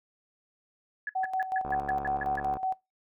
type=tone bursts; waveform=sine; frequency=1700 Hz; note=G#6; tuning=40 cents sharp; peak=-29 dBFS; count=9; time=1.07-2.397 s; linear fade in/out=2 ms; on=23 ms; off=140 ms
type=tone with tremolo; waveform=sine; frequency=755 Hz; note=F#5; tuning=35 cents sharp; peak=-26 dBFS; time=1.15-2.74 s; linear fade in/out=10 ms; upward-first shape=square; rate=5.4 Hz; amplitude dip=65%
type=click train; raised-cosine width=1 ms; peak=-23 dBFS; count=66; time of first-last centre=1.65-2.569 s; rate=70.7 Hz
effects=noise-tail reverb RT60 0.2 s tail -21 dB re dry